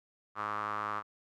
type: tone with band-pass filter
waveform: sawtooth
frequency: 105.1 Hz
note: G#2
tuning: 21 cents sharp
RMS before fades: -36 dBFS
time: 0.35-1.03 s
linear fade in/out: 50 ms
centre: 1200 Hz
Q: 5.8
effects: none